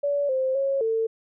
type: tone with pitch steps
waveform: sine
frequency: 572 / 523 / 547 / 448.7 Hz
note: D5 / C5 / C#5 / A4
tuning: -46 / -1 / -23 / +34 cents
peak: -21 dBFS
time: 0.03-1.07 s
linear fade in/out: 10 ms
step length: 260 ms
effects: none